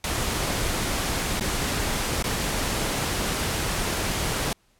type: noise with dropouts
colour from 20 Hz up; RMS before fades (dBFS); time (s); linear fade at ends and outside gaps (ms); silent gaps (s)
pink; -26; 0.04-4.53; 2; 1.398-1.408 / 2.226-2.24
effects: pink hiss -64 dBFS RMS until 4.79 s + low-pass 12000 Hz 12 dB/octave